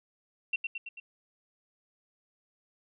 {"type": "tone with echo", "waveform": "sine", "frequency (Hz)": 2721, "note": "F7", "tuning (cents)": -46, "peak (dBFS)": -26, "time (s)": [0.53, 0.56], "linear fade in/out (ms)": 5, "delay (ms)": 110, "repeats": 4, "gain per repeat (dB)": -4, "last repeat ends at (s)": 1, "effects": []}